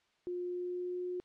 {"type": "tone with pitch glide", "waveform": "sine", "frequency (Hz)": [356.1, 360], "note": ["F4", "F#4"], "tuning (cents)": [34, -47], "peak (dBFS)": -35, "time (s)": [0.27, 1.2], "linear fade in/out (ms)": 0, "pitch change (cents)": 19, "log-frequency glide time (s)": [0.44, 1.07], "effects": ["white hiss -73 dBFS RMS until 1.24 s", "low-pass 4000 Hz 12 dB/octave"]}